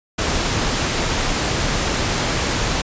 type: noise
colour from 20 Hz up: pink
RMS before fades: -20 dBFS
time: 0.18-2.82 s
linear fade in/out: 10 ms
effects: resampled to 16000 Hz